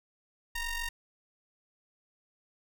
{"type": "ring-modulated tone", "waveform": "sawtooth", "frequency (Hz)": 932.3, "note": "A#5", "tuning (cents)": 0, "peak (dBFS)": -26, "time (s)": [0.55, 0.89], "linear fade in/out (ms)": 5, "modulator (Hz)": 909, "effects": []}